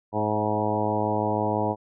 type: harmonic tone with a mistuned harmonic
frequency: 106.3 Hz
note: G#2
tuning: 41 cents sharp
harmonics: 1 / 2 / 3 / 4 / 5 / 6 / 7 / 8 / 9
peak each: -31 / -31 / -31 / -31 / -31 / -31 / -31 / -31 / -31 dBFS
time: 0.12-1.76 s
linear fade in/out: 50 ms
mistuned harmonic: 6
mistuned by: +15 cents
effects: none